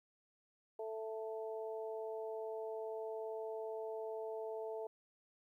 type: harmonic tone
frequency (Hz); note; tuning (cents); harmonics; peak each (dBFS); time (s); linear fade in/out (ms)
220.6; A3; +5; 2 / 3 / 4; -42 / -46 / -51; 0.79-4.87; 5
effects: 13-bit